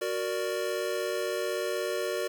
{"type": "chord", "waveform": "square", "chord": "Gb augmented", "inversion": "none", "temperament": "equal", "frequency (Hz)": [370, 466.2, 587.3], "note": ["Gb4", "Bb4", "D5"], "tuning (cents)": [0, 0, 0], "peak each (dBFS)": -34, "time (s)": [0.01, 2.28], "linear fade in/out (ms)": 10, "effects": ["9-bit"]}